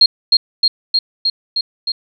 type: tone with echo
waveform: sine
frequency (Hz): 4231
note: C8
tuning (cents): +19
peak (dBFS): -4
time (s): 0.01-0.06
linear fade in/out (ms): 5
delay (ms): 310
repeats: 6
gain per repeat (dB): -2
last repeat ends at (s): 1.92
effects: none